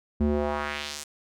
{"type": "tone with band-pass filter sweep", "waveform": "square", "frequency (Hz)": 73.42, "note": "D2", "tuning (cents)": 0, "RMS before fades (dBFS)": -28, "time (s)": [0.2, 1.04], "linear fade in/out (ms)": 10, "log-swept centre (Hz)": [200, 8400], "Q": 1.4, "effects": []}